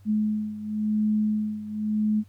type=beating tone pair; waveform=sine; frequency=213.1 / 214.04 Hz; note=G#3 / A3; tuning=+45 / -48 cents; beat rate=0.94 Hz; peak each=-24 / -28 dBFS; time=0.05-2.24 s; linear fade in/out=50 ms; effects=added 98 Hz sine -49 dBFS peak until 2.28 s + pink hiss -65 dBFS RMS until 2.28 s